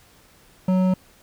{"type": "tone with hard clipping", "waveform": "sine", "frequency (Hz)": 185.6, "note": "F#3", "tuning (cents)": 6, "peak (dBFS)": -18, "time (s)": [0.68, 0.94], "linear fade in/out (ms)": 5, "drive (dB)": 10, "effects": ["pink hiss -54 dBFS RMS until 1.22 s"]}